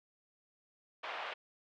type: band-pass noise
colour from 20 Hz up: pink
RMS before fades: -42 dBFS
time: 1.03-1.34 s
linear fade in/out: 10 ms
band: 580 to 3100 Hz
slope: 24 dB/octave
effects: none